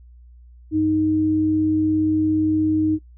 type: tone pair together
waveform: sine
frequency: 98 / 311.1 Hz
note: G2 / D#4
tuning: 0 / 0 cents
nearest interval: octave + minor sixth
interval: 2000 cents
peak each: -28 / -16 dBFS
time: 0.71-2.99 s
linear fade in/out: 50 ms
effects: noise-tail reverb RT60 0.1 s tail -24 dB re dry + added 60 Hz sine -43 dBFS peak until 3.17 s

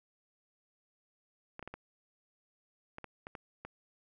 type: clicks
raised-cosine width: 0.5 ms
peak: -28 dBFS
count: 9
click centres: 1.594 / 1.627 / 1.676 / 1.74 / 2.984 / 3.043 / 3.269 / 3.352 / 3.65 s
effects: none

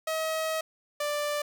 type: tone pair in turn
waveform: sawtooth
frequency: 637 / 588.9 Hz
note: D#5 / D5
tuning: +41 / +5 cents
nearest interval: minor second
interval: 136 cents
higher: first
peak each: -24 dBFS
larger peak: neither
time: 0.07-0.61 / 1-1.42 s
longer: first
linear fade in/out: 5 ms
effects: none

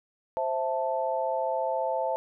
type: chord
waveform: sine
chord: A minor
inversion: first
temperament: equal with one note detuned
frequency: 524.8 / 659.3 / 880 Hz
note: C5 / E5 / A5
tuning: +5 / 0 / 0 cents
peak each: -30 dBFS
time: 0.37-2.16 s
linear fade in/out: 0 ms
effects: none

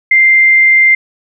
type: tone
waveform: sine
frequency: 2093 Hz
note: C7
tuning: in tune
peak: -4 dBFS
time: 0.11-0.95 s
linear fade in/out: 5 ms
effects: none

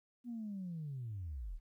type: linear sweep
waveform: sine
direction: down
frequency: 246.9 to 30.71 Hz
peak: -39 dBFS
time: 0.24-1.6 s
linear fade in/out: 50 ms
effects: tanh soft clip ceiling -36 dBFS + 13-bit

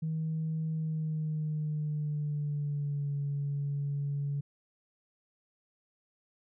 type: tone with pitch glide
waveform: sine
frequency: 158.9 to 142.38 Hz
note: D#3 to C#3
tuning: +37 to +47 cents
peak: -29 dBFS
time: 0.02-4.41 s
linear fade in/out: 10 ms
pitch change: -190 cents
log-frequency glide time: 0.72-3.15 s
effects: tanh soft clip ceiling -26 dBFS

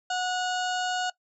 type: harmonic tone with a mistuned harmonic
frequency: 732 Hz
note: F#5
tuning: 19 cents flat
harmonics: 1 / 2 / 4 / 5 / 6 / 7 / 8 / 9 / 10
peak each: -28 / -32 / -36 / -44 / -40 / -49 / -53 / -44 / -44 dBFS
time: 0.1-1.1 s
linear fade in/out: 5 ms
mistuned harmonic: 4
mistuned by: -18 cents
effects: noise-tail reverb RT60 0.1 s tail -19 dB re dry

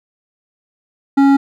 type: tone with hard clipping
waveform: triangle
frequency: 276.5 Hz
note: C#4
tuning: 4 cents flat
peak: -9 dBFS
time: 1.17-1.37 s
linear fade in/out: 10 ms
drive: 14 dB
effects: none

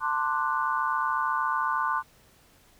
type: chord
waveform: sine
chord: D dominant seventh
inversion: second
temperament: equal with one note detuned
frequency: 892.8 / 1046.5 / 1174.7 / 1480 Hz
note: A5 / C6 / D6 / F#6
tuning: +25 / 0 / 0 / 0 cents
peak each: -31 / -28 / -30 / -31 dBFS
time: 0-2.03 s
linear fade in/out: 50 ms
effects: pink hiss -59 dBFS RMS until 2.79 s

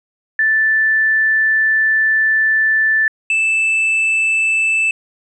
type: tone pair in turn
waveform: sine / triangle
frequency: 1760 / 2637 Hz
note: A6 / E7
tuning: 0 / 0 cents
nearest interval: perfect fifth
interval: 700 cents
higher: second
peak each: -11 dBFS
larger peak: neither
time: 0.39-3.08 / 3.3-4.91 s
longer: first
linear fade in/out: 2 ms
effects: resampled to 22050 Hz

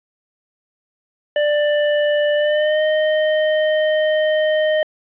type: tone with pitch glide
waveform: square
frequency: 591 to 618.2 Hz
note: D5 to D#5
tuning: +11 to -11 cents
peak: -15 dBFS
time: 1.36-4.83 s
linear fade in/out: 2 ms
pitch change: +78 cents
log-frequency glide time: 2.35-2.82 s
effects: resampled to 8000 Hz + 8-bit

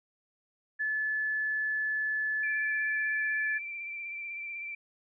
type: tone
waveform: sine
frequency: 1729 Hz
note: A6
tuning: 31 cents flat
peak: -28 dBFS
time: 0.79-3.59 s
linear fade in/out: 20 ms
type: tone with vibrato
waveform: sine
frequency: 2349 Hz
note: D7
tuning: in tune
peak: -36 dBFS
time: 2.43-4.75 s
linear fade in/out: 5 ms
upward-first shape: sine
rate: 16 Hz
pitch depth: 24 cents each way
effects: none

